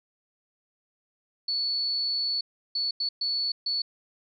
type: tone bursts at uneven times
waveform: sine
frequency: 4435 Hz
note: C#8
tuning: in tune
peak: -25 dBFS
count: 5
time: 1.48-2.41 / 2.75-2.91 / 3-3.09 / 3.21-3.52 / 3.66-3.82 s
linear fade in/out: 5 ms
effects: none